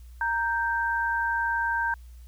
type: tone pair together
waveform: sine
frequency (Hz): 929.6 / 1568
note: A#5 / G6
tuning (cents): -5 / 0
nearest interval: major sixth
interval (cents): 905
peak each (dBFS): -27 / -26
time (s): 0.21-1.94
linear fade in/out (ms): 2
effects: added 60 Hz sine -43 dBFS peak until 2.27 s + white hiss -63 dBFS RMS until 2.27 s